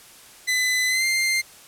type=tone with pitch glide; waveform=sawtooth; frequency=2011 to 2098 Hz; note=B6 to C7; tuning=+31 to +4 cents; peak=-16 dBFS; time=0.47-1.42 s; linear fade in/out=20 ms; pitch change=+73 cents; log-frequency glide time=0.88-1.05 s; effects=white hiss -47 dBFS RMS until 1.67 s + low-pass 12000 Hz 12 dB/octave